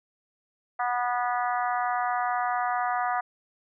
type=harmonic tone; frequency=244.5 Hz; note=B3; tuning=17 cents flat; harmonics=3 / 4 / 5 / 6 / 7 / 8; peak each=-27 / -32 / -31 / -36 / -38 / -39 dBFS; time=0.79-3.21 s; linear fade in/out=10 ms; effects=none